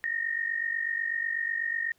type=tone pair together; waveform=sine; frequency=1825 / 1873.1 Hz; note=A#6 / A#6; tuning=-37 / +8 cents; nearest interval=unison; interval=45 cents; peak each=-31 / -30 dBFS; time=0.04-1.92 s; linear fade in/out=0 ms; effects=pink hiss -68 dBFS RMS until 1.98 s